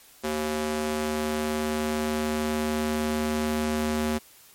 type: tone with high-pass filter sweep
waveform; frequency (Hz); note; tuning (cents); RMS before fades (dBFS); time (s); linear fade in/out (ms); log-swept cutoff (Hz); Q
square; 76.6; D#2; -27; -27; 0.23-4.19; 20; 310 to 200; 1.3
effects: white hiss -53 dBFS RMS until 4.54 s + MP3 64 kbps